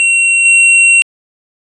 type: tone with level steps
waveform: square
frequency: 2734 Hz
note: F7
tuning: 37 cents flat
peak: -8 / -5 dBFS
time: 0-1.02 s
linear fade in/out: 0 ms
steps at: 0.45 s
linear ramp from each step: 5 ms
effects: resampled to 22050 Hz